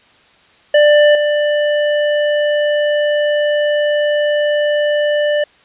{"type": "tone with level steps", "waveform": "square", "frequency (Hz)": 592, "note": "D5", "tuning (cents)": 14, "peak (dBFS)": [-7, -13], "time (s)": [0.74, 5.44], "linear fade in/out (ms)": 5, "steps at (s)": 1.15, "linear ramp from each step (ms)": 2, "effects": ["white hiss -49 dBFS RMS until 5.64 s", "resampled to 8000 Hz"]}